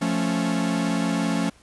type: chord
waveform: 45% pulse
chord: F augmented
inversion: none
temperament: equal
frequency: 174.61 / 220 / 277.2 Hz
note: F3 / A3 / C#4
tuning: 0 / 0 / 0 cents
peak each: -26 dBFS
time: 0.01-1.5 s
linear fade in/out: 10 ms
effects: pink hiss -55 dBFS RMS until 1.62 s + resampled to 24000 Hz